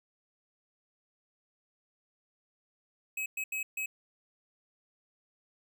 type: tone bursts at uneven times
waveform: square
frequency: 2550 Hz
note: D#7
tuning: 42 cents sharp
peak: -33 dBFS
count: 4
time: 3.17-3.26 / 3.37-3.44 / 3.52-3.63 / 3.77-3.86 s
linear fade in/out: 5 ms
effects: none